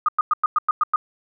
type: tone bursts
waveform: sine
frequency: 1236 Hz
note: D#6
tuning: 12 cents flat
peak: -14 dBFS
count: 8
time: 0.06-0.96 s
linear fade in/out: 2 ms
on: 25 ms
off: 100 ms
effects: none